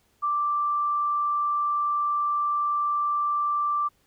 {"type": "tone", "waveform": "sine", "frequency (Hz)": 1174.7, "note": "D6", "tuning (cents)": 0, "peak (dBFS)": -22, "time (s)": [0.22, 3.89], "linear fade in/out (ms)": 20, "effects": ["pink hiss -66 dBFS RMS until 4.06 s"]}